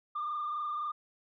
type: tone with frequency modulation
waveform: sine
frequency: 1200 Hz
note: D6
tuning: 37 cents sharp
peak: -31 dBFS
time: 0.15-0.92 s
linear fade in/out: 10 ms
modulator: 23.8 Hz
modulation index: 1.1
effects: tanh soft clip ceiling -29 dBFS